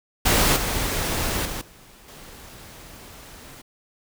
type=noise with level steps; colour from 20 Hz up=pink; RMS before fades=-18 / -25 / -31 / -49 / -43 dBFS; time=0.25-3.62 s; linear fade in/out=10 ms; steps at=0.56 / 1.45 / 1.61 / 2.08 s; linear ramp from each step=5 ms; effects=none